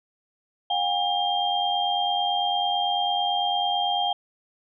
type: tone cluster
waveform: sine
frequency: 718 / 807 / 3197 Hz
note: F5 / G#5 / G7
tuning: +48 / -50 / +33 cents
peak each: -26 dBFS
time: 0.7-4.13 s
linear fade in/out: 5 ms
effects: none